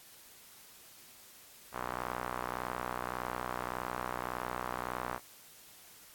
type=tone with band-pass filter; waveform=sawtooth; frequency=61.74 Hz; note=B1; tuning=in tune; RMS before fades=-39 dBFS; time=1.72-5.2 s; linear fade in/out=50 ms; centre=1100 Hz; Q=2.4; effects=white hiss -56 dBFS RMS until 6.14 s + AAC 64 kbps